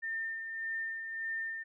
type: tone with tremolo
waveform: sine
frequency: 1806 Hz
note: A6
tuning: 45 cents sharp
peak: -33 dBFS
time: 0.02-1.64 s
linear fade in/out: 20 ms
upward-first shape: sine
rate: 1.7 Hz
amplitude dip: 45%
effects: none